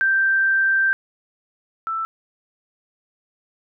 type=tone pair in turn; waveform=sine; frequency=1568 / 1326.2 Hz; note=G6 / E6; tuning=0 / +10 cents; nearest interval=minor third; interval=290 cents; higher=first; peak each=-15 / -22 dBFS; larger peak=first; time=0.01-0.93 / 1.87-2.05 s; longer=first; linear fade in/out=0 ms; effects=none